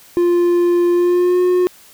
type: tone with pitch glide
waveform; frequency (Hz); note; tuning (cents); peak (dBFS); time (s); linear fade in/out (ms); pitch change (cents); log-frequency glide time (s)
triangle; 349.2 to 361.1; F4 to F#4; 0 to -42; -9; 0.17-1.67; 0; +58; 0.91-1.42
effects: white hiss -45 dBFS RMS until 1.93 s